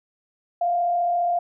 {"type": "tone with frequency modulation", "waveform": "sine", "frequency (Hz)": 698.5, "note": "F5", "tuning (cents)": 0, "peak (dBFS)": -19, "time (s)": [0.61, 1.39], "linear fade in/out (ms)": 5, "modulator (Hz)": 34.7, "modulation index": 0.46, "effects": []}